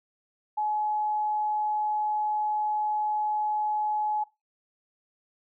sine tone, 848 Hz, G#5, 36 cents sharp, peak -25 dBFS, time 0.57-4.24 s, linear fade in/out 10 ms, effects noise-tail reverb RT60 0.2 s tail -17 dB re dry

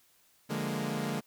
sawtooth chord, Bb dominant seventh, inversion first, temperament equal, 146.83 / 174.61 / 207.7 / 233.1 Hz, D3 / F3 / Ab3 / Bb3, 0 / 0 / 0 / 0 cents, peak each -33 / -36 / -32 / -33 dBFS, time 0.49-1.21 s, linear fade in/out 20 ms, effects white hiss -66 dBFS RMS until 1.26 s

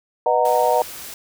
sine chord, B major seventh, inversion none, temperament just, 493.9 / 617.4 / 740.8 / 926 Hz, B4 / D#5 / F#5 / A#5, 0 / -14 / +2 / -12 cents, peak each -20 dBFS, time 0.26-0.82 s, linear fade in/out 2 ms
white noise, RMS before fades -35 dBFS, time 0.45-1.14 s, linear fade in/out 2 ms
effects none

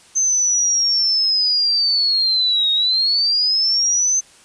sine linear two-way sweep, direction down then up, 6250 to 3729 to 6250 Hz, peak -14 dBFS, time 0.15-4.21 s, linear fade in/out 20 ms, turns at 2.72 s, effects white hiss -48 dBFS RMS until 4.44 s + resampled to 22050 Hz

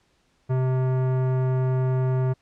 sine tone with tanh clipping, 129.3 Hz, C3, 20 cents flat, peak -22 dBFS, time 0.49-2.34 s, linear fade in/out 20 ms, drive 17 dB, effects pink hiss -66 dBFS RMS until 2.41 s + low-pass 7000 Hz 12 dB/octave

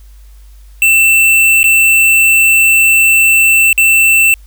square tone with dropouts, 2675 Hz, E7, 25 cents sharp, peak -6 dBFS, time 0.82-4.34 s, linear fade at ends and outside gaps 1 ms, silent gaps 1.631-1.641 / 3.729-3.778 s, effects added 50 Hz sine -34 dBFS peak until 4.46 s + white hiss -51 dBFS RMS until 4.46 s

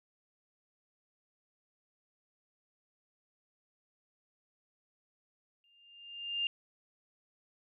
sine tone with exponential growth, 2803 Hz, F7, 6 cents sharp, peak -28 dBFS, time 5.64-6.47 s, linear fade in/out 1 ms, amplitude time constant 180 ms, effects none

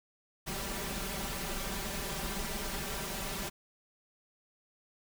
pink noise with comb filter, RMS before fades -37 dBFS, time 0.46-3.5 s, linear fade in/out 20 ms, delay 5.1 ms, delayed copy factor +0.85, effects none

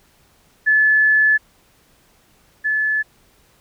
sine tone pair in turn, 1728 / 1728 Hz, A6 / A6, -32 / -32 cents, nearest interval unison, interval 0 cents, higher neither, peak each -11 / -16 dBFS, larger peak first, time 0.66-1.38 / 2.64-3.03 s, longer first, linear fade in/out 20 ms, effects pink hiss -56 dBFS RMS until 3.6 s

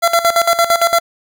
25% pulse tone with tremolo, 679 Hz, F5, 49 cents flat, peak -5 dBFS, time 0.02-1 s, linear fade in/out 20 ms, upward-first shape square, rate 8.8 Hz, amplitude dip 75%, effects none

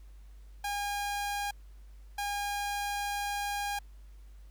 sawtooth tone pair in turn, 813 / 813 Hz, G#5 / G#5, -37 / -37 cents, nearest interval unison, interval 0 cents, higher neither, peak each -28 dBFS, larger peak neither, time 0.64-1.51 / 2.18-3.79 s, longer second, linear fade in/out 5 ms, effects added 50 Hz sine -48 dBFS peak until 4.5 s + pink hiss -68 dBFS RMS until 4.5 s

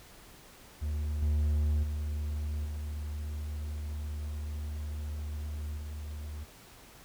triangle tone with level steps, 75 Hz, D2, 37 cents sharp, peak -28 / -23 / -29 / -32 / -35 dBFS, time 0.81-6.45 s, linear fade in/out 20 ms, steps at 1.22 / 1.83 / 2.65 / 5.77 s, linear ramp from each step 5 ms, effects pink hiss -54 dBFS RMS until 7.04 s

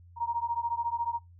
sine beating tone pair, 932.3 / 946.3 Hz, A#5 / A#5, 0 / +26 cents, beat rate 14 Hz, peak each -31 dBFS, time 0.16-1.2 s, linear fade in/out 50 ms, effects noise-tail reverb RT60 0.2 s tail -24 dB re dry + added 87 Hz sine -51 dBFS peak until 1.39 s

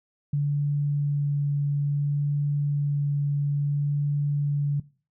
sine tone with vibrato, 144.1 Hz, D3, 33 cents flat, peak -21 dBFS, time 0.33-4.8 s, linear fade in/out 5 ms, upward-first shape sine, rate 0.59 Hz, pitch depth 8 cents each way, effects noise-tail reverb RT60 0.4 s tail -21 dB re dry

